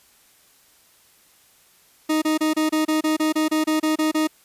40% pulse tone bursts, 311.1 Hz, D#4, in tune, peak -17 dBFS, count 14, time 2.09-4.274 s, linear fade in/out 10 ms, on 130 ms, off 28 ms, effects white hiss -56 dBFS RMS until 4.44 s + resampled to 32000 Hz

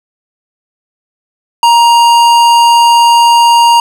sine tone with tanh clipping, 939 Hz, A#5, 12 cents sharp, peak -5 dBFS, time 1.63-3.8 s, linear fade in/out 2 ms, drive 18 dB, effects none

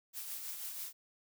blue noise with tremolo, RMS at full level -41 dBFS, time 0.13-0.93 s, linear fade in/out 50 ms, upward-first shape triangle, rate 6.2 Hz, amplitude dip 45%, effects none

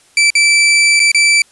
sawtooth tone with dropouts, 2326 Hz, D7, 17 cents flat, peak -4 dBFS, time 0.17-1.42 s, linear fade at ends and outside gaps 2 ms, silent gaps 0.303-0.352 / 0.995-1 / 1.117-1.146 s, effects white hiss -49 dBFS RMS until 1.51 s + resampled to 24000 Hz

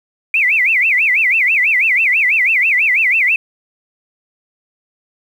sine tone with vibrato, 2302 Hz, D7, 35 cents flat, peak -10 dBFS, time 0.34-3.36 s, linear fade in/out 2 ms, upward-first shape sine, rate 6.1 Hz, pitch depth 280 cents each way, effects 7-bit

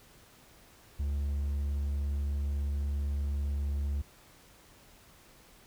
triangle tone, 71.1 Hz, C#2, 45 cents sharp, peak -27 dBFS, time 0.99-4.02 s, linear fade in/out 10 ms, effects pink hiss -58 dBFS RMS until 5.66 s

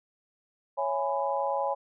sine chord, C# minor seventh, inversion none, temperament just, 554.4 / 665.2 / 831.5 / 997.9 Hz, C#5 / E5 / G#5 / B5, 0 / +16 / +2 / +18 cents, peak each -30 / -36 / -30 / -33 dBFS, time 0.77-1.75 s, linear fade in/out 20 ms, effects none

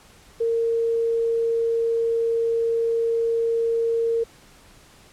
sine tone, 459.8 Hz, A#4, 24 cents flat, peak -19 dBFS, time 0.4-4.24 s, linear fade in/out 10 ms, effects pink hiss -51 dBFS RMS until 5.12 s + low-pass 11000 Hz 12 dB/octave

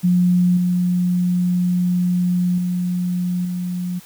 sine tone with level steps, 178.8 Hz, F3, 41 cents sharp, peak -12 / -15 / -18 / -21 dBFS, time 0.03-4 s, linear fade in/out 20 ms, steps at 0.57 / 2.58 / 3.45 s, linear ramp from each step 2 ms, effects white hiss -45 dBFS RMS until 4.05 s

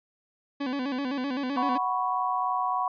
40% pulse tone with vibrato, 267.2 Hz, C4, 36 cents sharp, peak -27 dBFS, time 0.6-1.78 s, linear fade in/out 10 ms, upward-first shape square, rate 7.8 Hz, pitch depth 97 cents each way
sine chord, F# suspended fourth, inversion none, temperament just, 740 / 986.7 / 1110 Hz, F#5 / B5 / C#6, 0 / -2 / +2 cents, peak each -29 dBFS, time 1.57-2.88 s, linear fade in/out 2 ms
effects resampled to 11025 Hz

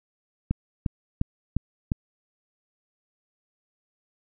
click train, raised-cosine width 5 ms, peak -11 dBFS, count 5, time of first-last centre 0.51-1.918 s, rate 2.84 Hz, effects none

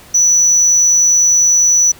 sine tone, 5930 Hz, F#8, 3 cents sharp, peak -5 dBFS, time 0.14-1.92 s, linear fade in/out 10 ms, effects tanh soft clip ceiling -6 dBFS + pink hiss -40 dBFS RMS until 1.99 s

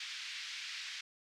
pink band-pass noise, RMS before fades -44 dBFS, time 0-1.01 s, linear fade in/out 5 ms, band 1900 to 5400 Hz, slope 24 dB/octave, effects none

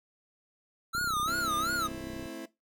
square tone with vibrato, 1318.5 Hz, E6, in tune, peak -29 dBFS, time 0.93-1.88 s, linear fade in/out 20 ms, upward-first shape sine, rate 2.8 Hz, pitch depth 160 cents each way
click train, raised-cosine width 3 ms, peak -30 dBFS, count 43, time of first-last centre 0.95-2.258 s, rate 32.1 Hz
30% pulse chord, A minor, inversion none, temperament equal with one note detuned, 220 / 263.6 / 329.6 Hz, A3 / C4 / E4, 0 / +13 / 0 cents, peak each -44 / -41 / -38 dBFS, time 1.27-2.46 s, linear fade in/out 10 ms
effects noise-tail reverb RT60 0.2 s tail -18 dB re dry

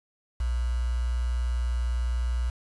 sine tone with quantisation, 60.4 Hz, B1, 38 cents flat, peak -24 dBFS, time 0.4-2.5 s, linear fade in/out 5 ms, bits 7, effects resampled to 24000 Hz

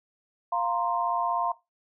sine chord, F suspended fourth, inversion none, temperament just, 698.5 / 931.3 / 1047.7 Hz, F5 / Bb5 / C6, 0 / -2 / +2 cents, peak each -29 dBFS, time 0.52-1.52 s, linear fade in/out 5 ms, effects noise-tail reverb RT60 0.2 s tail -17 dB re dry

